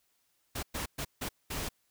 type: noise bursts at uneven times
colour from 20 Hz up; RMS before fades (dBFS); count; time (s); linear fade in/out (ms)
pink; -36; 5; 0.55-0.63 / 0.74-0.86 / 0.98-1.05 / 1.21-1.29 / 1.5-1.69; 10
effects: white hiss -74 dBFS RMS until 1.9 s